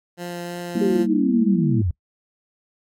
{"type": "tone with vibrato", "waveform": "15% pulse", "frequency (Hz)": 174.61, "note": "F3", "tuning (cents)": 0, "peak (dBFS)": -22, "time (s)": [0.17, 1.07], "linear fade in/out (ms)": 50, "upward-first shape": "triangle", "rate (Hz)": 3, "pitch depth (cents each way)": 9}
{"type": "chord", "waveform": "sine", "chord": "E diminished", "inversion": "first", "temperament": "equal", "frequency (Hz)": [196, 233.1, 329.6], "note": ["G3", "Bb3", "E4"], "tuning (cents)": [0, 0, 0], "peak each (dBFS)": [-23, -22, -24], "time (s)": [0.75, 1.82], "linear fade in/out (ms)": 5}
{"type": "linear sweep", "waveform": "sine", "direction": "down", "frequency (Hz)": [403.9, 77.4], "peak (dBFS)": -18, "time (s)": [0.81, 1.91], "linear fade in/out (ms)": 5}
{"effects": ["noise-tail reverb RT60 0.1 s tail -23 dB re dry", "MP3 96 kbps"]}